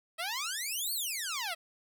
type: exponential two-way sweep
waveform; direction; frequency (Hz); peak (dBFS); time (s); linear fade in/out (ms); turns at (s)
10% pulse; up then down; 630 to 4533 to 630; -25; 0.18-1.55; 20; 0.93
effects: none